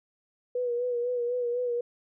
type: tone with vibrato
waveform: sine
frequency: 486.6 Hz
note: B4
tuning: 26 cents flat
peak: -26 dBFS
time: 0.55-1.81 s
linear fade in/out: 5 ms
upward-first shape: sine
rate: 4 Hz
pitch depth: 41 cents each way
effects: none